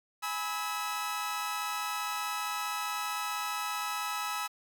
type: chord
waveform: sawtooth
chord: E major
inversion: first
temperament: equal with one note detuned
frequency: 830.6 / 987.8 / 1293.6 Hz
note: G#5 / B5 / E6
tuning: 0 / 0 / -33 cents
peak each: -35 / -35 / -31 dBFS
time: 0.22-4.48 s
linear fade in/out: 20 ms
effects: 9-bit